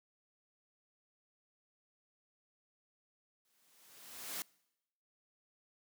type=noise with exponential growth; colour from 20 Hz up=white; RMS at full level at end=-39 dBFS; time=3.45-4.42 s; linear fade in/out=1 ms; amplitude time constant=210 ms; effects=noise-tail reverb RT60 0.9 s tail -25 dB re dry + high-pass 150 Hz 12 dB/octave